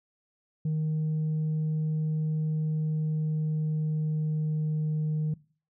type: tone with pitch glide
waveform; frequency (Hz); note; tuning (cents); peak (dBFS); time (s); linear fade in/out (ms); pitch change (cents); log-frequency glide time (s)
sine; 155.56 to 154.04; D#3 to D#3; 0 to -17; -23; 0.65-5.34; 5; -17; 2.47-4.97
effects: noise-tail reverb RT60 0.4 s tail -22 dB re dry + tanh soft clip ceiling -24 dBFS